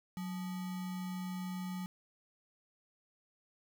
sine tone with sample-and-hold, 183.5 Hz, F#3, 14 cents flat, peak -37 dBFS, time 0.17-1.86 s, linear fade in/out 0 ms, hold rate 1050 Hz, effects none

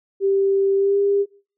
sine tone with pitch glide, 392 to 400.9 Hz, G4 to G4, 0 to +39 cents, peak -15 dBFS, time 0.2-1.26 s, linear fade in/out 50 ms, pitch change +39 cents, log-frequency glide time 0.76-0.98 s, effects noise-tail reverb RT60 0.5 s tail -24 dB re dry

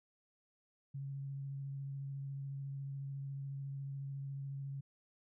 sine tone with vibrato, 138 Hz, C#3, 7 cents flat, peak -40 dBFS, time 0.94-4.81 s, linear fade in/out 10 ms, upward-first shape triangle, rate 14 Hz, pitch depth 16 cents each way, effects none

